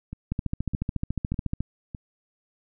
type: two click trains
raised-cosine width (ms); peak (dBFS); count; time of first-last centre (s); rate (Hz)
5; -14 / -22; 19 / 4; 0.32-1.606 / 0.13-1.948; 14 / 1.65
effects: none